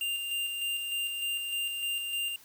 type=tone with tremolo; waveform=square; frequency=2794 Hz; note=F7; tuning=in tune; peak=-30 dBFS; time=0.01-2.36 s; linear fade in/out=2 ms; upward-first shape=square; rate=3.3 Hz; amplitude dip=35%; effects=white hiss -56 dBFS RMS until 2.44 s